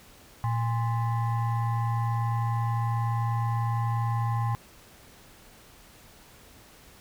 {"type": "tone with frequency modulation", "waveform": "sine", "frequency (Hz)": 115, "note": "A#2", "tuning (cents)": -23, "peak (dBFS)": -24, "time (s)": [0.44, 4.55], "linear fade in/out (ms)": 0, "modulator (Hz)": 929, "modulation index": 0.64, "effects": ["pink hiss -53 dBFS RMS until 7 s"]}